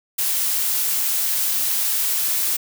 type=noise; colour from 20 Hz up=blue; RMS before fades=-21 dBFS; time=0.18-2.57 s; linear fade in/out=10 ms; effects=none